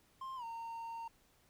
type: tone with pitch glide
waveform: triangle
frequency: 1055 to 918.4 Hz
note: C6 to A#5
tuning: +14 to -26 cents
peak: -40 dBFS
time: 0.21-1.08 s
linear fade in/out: 5 ms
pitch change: -240 cents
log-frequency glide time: 0.36-0.44 s
effects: pink hiss -70 dBFS RMS until 1.49 s